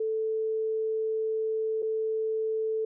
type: tone with dropouts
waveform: sine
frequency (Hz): 440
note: A4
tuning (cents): 0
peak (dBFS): -26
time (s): 0-2.85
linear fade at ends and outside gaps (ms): 5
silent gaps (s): 1.822-1.826
effects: none